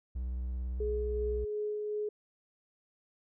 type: tone with vibrato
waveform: triangle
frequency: 62.2 Hz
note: B1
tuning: 13 cents sharp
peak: -31 dBFS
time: 0.15-1.45 s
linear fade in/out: 10 ms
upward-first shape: square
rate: 18 Hz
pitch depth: 39 cents each way
type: tone with tremolo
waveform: sine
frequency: 420.8 Hz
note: G#4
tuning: 23 cents sharp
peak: -31 dBFS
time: 0.8-2.09 s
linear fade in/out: 5 ms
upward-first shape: sine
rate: 2.7 Hz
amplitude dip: 25%
effects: none